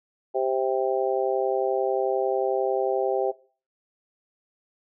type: harmonic tone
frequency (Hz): 131.2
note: C3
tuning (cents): +5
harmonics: 3 / 4 / 5 / 6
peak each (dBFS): -26 / -27 / -28 / -29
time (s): 0.34-3.32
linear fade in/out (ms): 20
effects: noise-tail reverb RT60 0.4 s tail -20 dB re dry